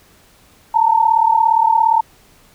sine tone pair together, 884.7 / 922 Hz, A5 / A#5, +9 / -19 cents, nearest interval minor second, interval 72 cents, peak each -13 dBFS, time 0.74-2.01 s, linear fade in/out 10 ms, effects pink hiss -50 dBFS RMS until 2.54 s

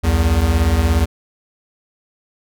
square beating tone pair, 65.41 / 82.41 Hz, C2 / E2, 0 / 0 cents, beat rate 17 Hz, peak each -18 / -15 dBFS, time 0.03-1.06 s, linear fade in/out 20 ms, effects none

